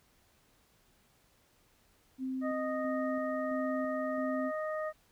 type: tone with tremolo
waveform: sine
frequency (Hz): 261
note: C4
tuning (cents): -4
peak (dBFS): -33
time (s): 2.18-4.52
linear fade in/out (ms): 50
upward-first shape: square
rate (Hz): 1.5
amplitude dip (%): 30
type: harmonic tone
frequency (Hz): 620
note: D#5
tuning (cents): -6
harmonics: 1 / 2 / 3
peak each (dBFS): -34 / -40 / -44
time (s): 2.41-4.93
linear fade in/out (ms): 50
effects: pink hiss -68 dBFS RMS until 5.11 s